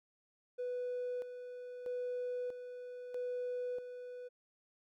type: tone with tremolo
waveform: triangle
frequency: 495 Hz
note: B4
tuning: 4 cents sharp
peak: -33 dBFS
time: 0.58-4.29 s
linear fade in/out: 20 ms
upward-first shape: square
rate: 0.78 Hz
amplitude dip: 65%
effects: tanh soft clip ceiling -32 dBFS